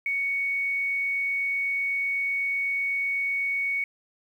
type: tone with quantisation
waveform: sine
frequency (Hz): 2228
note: C#7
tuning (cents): +8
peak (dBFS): -24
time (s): 0.06-3.84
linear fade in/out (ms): 2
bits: 9
effects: none